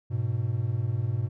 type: tone pair together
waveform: triangle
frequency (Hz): 103.4 / 123.5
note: G#2 / B2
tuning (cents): -7 / 0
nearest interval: minor third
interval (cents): 307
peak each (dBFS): -26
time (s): 0.1-1.29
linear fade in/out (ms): 20
effects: none